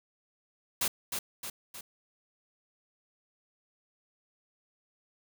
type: noise with echo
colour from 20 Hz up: white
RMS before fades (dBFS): -29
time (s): 0.81-0.88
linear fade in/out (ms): 5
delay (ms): 310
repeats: 3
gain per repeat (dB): -5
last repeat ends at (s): 1.81
effects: none